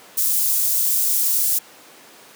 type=high-pass noise; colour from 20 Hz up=white; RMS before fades=-19 dBFS; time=0.17-1.59 s; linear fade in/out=10 ms; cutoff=8100 Hz; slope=12 dB/octave; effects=pink hiss -45 dBFS RMS until 2.35 s + high-pass 300 Hz 12 dB/octave